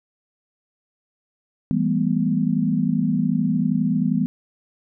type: tone cluster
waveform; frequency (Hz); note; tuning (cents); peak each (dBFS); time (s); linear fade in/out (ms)
sine; 164.2 / 197 / 216.5 / 246.8; E3 / G3 / A3 / B3; -6 / +9 / -28 / -1; -23 / -23 / -26 / -22; 1.71-4.26; 0
effects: none